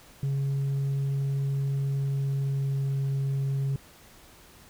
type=tone with pitch glide; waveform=sine; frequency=138 to 136.89 Hz; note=C#3 to C#3; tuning=-7 to -21 cents; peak=-22 dBFS; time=0.23-3.76 s; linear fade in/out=2 ms; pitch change=-14 cents; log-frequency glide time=1.91-3.09 s; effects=tanh soft clip ceiling -24 dBFS + pink hiss -53 dBFS RMS until 4.69 s